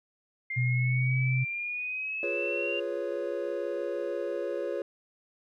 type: exponential sweep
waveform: sine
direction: up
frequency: 2101 to 2794 Hz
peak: -31 dBFS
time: 0.5-2.8 s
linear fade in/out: 5 ms
type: tone with pitch glide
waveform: sine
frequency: 124.7 to 128.65 Hz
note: B2 to C3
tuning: +17 to -29 cents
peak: -24 dBFS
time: 0.56-1.45 s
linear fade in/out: 20 ms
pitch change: +54 cents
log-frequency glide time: 0.74-1.15 s
type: chord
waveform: triangle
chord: C# dominant seventh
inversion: first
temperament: equal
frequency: 349.2 / 415.3 / 493.9 / 554.4 Hz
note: E#4 / G#4 / B4 / C#5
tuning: 0 / 0 / 0 / 0 cents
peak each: -34 / -34 / -35 / -32 dBFS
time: 2.23-4.82 s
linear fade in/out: 2 ms
effects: none